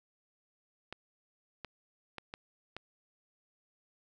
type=clicks; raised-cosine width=0.3 ms; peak=-25 dBFS; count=5; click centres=0.926 / 1.647 / 2.183 / 2.339 / 2.766 s; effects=none